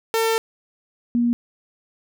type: tone pair in turn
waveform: sawtooth / sine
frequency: 449.8 / 238.3 Hz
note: A4 / A#3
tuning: +38 / +38 cents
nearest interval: major seventh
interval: 1100 cents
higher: first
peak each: -14 / -16 dBFS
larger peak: first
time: 0.14-0.38 / 1.15-1.33 s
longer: first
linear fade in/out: 0 ms
effects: none